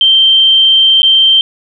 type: tone with dropouts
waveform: sine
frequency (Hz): 3136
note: G7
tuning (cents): 0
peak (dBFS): -4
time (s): 0.01-1.41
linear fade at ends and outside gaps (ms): 1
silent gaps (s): 1.02-1.03
effects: none

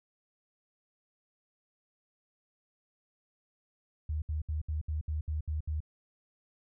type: tone bursts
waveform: sine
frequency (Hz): 76.8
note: D#2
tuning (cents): -22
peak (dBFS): -30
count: 9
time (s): 4.09-5.804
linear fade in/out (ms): 5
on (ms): 130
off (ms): 68
effects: none

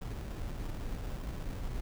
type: noise with sample-and-hold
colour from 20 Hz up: brown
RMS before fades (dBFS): -38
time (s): 0.01-1.81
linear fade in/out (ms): 10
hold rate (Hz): 2100
effects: none

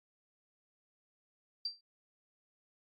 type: tone with exponential decay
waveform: sine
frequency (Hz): 4699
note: D8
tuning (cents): 0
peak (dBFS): -31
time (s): 1.65-1.81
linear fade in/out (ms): 5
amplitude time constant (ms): 33
effects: noise-tail reverb RT60 0.1 s tail -17 dB re dry + AAC 32 kbps

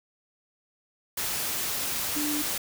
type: tone in noise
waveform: sine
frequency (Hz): 296.9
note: D4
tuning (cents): +19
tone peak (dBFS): -29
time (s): 2.16-2.42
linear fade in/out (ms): 5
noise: white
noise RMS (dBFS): -30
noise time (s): 1.17-2.58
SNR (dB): -2
effects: none

